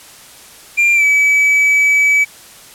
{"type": "tone with pitch glide", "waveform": "triangle", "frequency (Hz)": [2386, 2290], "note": ["D7", "D7"], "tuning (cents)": [27, -44], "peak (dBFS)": -7, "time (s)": [0.77, 2.25], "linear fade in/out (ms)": 20, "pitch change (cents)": -71, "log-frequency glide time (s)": [0.94, 1.04], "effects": ["white hiss -39 dBFS RMS until 2.74 s", "low-pass 12000 Hz 12 dB/octave"]}